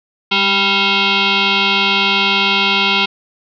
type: tone with frequency modulation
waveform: sine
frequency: 200.6 Hz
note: G3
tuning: 40 cents sharp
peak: -11 dBFS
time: 0.31-3.06 s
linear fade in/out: 10 ms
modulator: 591 Hz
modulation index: 6.3
effects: none